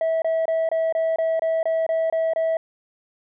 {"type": "tone bursts", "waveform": "sine", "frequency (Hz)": 650, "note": "E5", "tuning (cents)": -24, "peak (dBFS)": -16, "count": 11, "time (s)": [0.01, 2.57], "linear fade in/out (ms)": 2, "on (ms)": 210, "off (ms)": 25, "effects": ["tanh soft clip ceiling -18 dBFS"]}